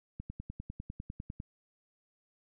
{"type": "click train", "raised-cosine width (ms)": 5, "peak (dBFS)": -28, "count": 13, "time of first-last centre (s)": [0.2, 1.401], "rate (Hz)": 9.99, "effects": []}